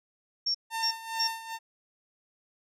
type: tone bursts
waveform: sine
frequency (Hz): 5490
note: F8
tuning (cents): -31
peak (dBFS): -25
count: 3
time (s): 0.46-1.278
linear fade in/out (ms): 10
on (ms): 86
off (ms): 280
type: tone with tremolo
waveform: sawtooth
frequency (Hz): 903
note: A5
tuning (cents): +45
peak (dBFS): -26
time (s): 0.7-1.59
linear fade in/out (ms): 50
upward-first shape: sine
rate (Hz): 2.4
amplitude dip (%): 75
effects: resampled to 32000 Hz